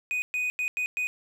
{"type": "tone bursts at uneven times", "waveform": "triangle", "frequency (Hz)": 2489, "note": "D#7", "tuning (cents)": 0, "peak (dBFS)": -24, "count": 5, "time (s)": [[0.11, 0.22], [0.34, 0.5], [0.59, 0.68], [0.77, 0.86], [0.97, 1.07]], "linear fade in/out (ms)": 0, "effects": ["10-bit"]}